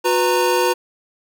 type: tone cluster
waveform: square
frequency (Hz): 361.7 / 495 / 927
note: F#4 / B4 / A#5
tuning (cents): -39 / +4 / -10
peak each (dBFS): -20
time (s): 0.04-0.74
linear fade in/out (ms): 20
effects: none